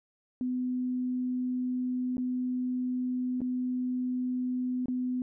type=tone with dropouts; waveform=sine; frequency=251.6 Hz; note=B3; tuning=32 cents sharp; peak=-28 dBFS; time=0.41-5.22 s; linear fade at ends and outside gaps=1 ms; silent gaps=2.169-2.18 / 3.406-3.416 / 4.858-4.883 s; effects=none